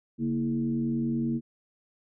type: tone with frequency modulation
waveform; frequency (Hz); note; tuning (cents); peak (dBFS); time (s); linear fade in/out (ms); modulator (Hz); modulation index
sine; 233.1; A#3; 0; -25; 0.18-1.41; 50; 90.2; 0.86
effects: none